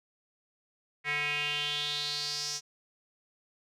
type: tone with band-pass filter sweep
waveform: square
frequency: 147 Hz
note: D3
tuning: 2 cents sharp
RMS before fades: -33 dBFS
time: 1.04-2.61 s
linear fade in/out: 50 ms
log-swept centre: 2100 to 5800 Hz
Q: 5.1
effects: none